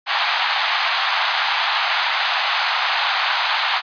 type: band-pass noise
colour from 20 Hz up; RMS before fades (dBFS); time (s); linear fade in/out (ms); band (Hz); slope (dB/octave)
pink; -20; 0.06-3.82; 50; 740 to 4500; 48
effects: resampled to 11025 Hz